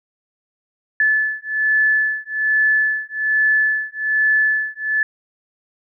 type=beating tone pair; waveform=sine; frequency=1733 / 1734.2 Hz; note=A6 / A6; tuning=-27 / -26 cents; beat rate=1.2 Hz; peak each=-18 dBFS; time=1-5.03 s; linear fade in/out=2 ms; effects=none